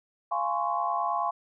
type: chord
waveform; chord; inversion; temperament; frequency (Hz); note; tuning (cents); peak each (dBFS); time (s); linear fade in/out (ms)
sine; Db major seventh; first; just; 693 / 831.5 / 1039.4 / 1108.7; F5 / Ab5 / C6 / Db6; -14 / +2 / -12 / 0; -31; 0.31-1.31; 10
effects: none